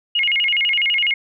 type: tone with vibrato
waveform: sine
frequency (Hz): 2489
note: D#7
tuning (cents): 0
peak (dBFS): -15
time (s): 0.15-1.14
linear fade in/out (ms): 5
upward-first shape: square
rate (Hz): 12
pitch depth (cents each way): 250
effects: none